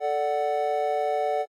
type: chord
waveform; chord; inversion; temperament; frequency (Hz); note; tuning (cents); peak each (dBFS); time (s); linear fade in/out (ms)
triangle; D major; second; equal with one note detuned; 440 / 587.3 / 743.4; A4 / D5 / F#5; 0 / 0 / +8; -27 / -26 / -24; 0-1.46; 50
effects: AAC 48 kbps